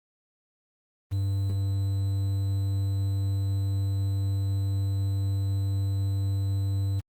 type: tone with quantisation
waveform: triangle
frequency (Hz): 98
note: G2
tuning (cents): 0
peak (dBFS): -22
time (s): 1.11-7.01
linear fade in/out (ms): 20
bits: 8
effects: Opus 24 kbps